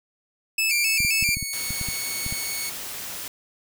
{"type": "tone with vibrato", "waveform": "sawtooth", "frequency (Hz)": 2489, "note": "D#7", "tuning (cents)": 0, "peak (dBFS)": -17, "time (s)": [0.58, 1.35], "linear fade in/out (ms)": 5, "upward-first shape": "square", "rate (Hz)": 3.8, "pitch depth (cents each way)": 85}
{"type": "tone", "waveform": "10% pulse", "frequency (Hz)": 2217, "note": "C#7", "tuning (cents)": 0, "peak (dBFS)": -19, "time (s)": [0.69, 2.7], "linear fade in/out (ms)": 10}
{"type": "clicks", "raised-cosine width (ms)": 5, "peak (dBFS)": -20, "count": 11, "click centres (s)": [1.004, 1.049, 1.226, 1.29, 1.37, 1.427, 1.706, 1.813, 1.887, 2.264, 2.325]}
{"type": "noise", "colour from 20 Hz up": "white", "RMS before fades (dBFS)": -34, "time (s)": [1.53, 3.28], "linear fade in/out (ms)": 2}
{"effects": []}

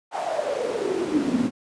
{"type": "noise with high-pass filter sweep", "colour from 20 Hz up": "brown", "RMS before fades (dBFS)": -25, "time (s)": [0.11, 1.51], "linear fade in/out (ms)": 50, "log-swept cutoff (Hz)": [790, 220], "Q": 8.4, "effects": ["resampled to 22050 Hz"]}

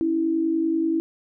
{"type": "tone pair together", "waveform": "sine", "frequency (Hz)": [277.2, 327.5], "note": ["C#4", "E4"], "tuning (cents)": [0, -11], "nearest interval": "minor third", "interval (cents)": 289, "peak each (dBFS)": [-28, -20], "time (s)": [0.01, 1], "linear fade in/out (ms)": 0, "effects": []}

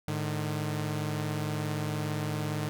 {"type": "tone pair together", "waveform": "sawtooth", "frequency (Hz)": [106.8, 151.48], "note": ["G#2", "D#3"], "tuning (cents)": [49, -46], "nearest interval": "tritone", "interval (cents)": 605, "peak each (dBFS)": [-30, -28], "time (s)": [0.08, 2.69], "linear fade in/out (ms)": 0, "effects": []}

